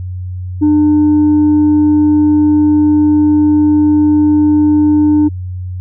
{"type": "tone", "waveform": "sine", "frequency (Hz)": 300, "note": "D4", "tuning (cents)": 37, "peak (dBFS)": -4, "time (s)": [0.61, 5.29], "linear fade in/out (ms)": 20, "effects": ["tanh soft clip ceiling -5 dBFS", "added 91 Hz sine -19 dBFS peak until 5.8 s"]}